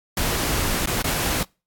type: noise with dropouts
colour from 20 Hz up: pink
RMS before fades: -23 dBFS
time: 0.17-1.43 s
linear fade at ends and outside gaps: 2 ms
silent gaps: 0.859-0.872 / 1.02-1.042 s
effects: noise-tail reverb RT60 0.3 s tail -26 dB re dry + AAC 64 kbps